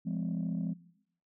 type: tone cluster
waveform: sine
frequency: 171.7 / 205.7 / 255.6 Hz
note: F3 / G#3 / C4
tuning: -29 / -16 / -40 cents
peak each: -33 / -35 / -37 dBFS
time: 0.05-0.74 s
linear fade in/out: 20 ms
effects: noise-tail reverb RT60 0.7 s tail -18 dB re dry + tanh soft clip ceiling -26 dBFS